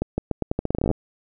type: accelerating click train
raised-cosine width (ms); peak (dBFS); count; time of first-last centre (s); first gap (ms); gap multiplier
2; -9; 17; 0.02-0.913; 160; 0.83
effects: none